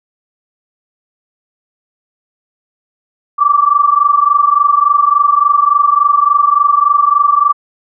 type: tone pair together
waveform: sine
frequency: 1151 / 1174.5 Hz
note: D6 / D6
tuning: -35 / 0 cents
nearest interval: unison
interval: 35 cents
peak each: -10 dBFS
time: 3.38-7.53 s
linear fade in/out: 20 ms
effects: none